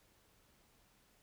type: silence
effects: pink hiss -70 dBFS RMS until 1.22 s